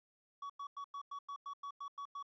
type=tone bursts; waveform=triangle; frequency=1128 Hz; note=C#6; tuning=30 cents sharp; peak=-40 dBFS; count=11; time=0.42-2.227 s; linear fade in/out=5 ms; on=77 ms; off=96 ms; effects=resampled to 16000 Hz + 13-bit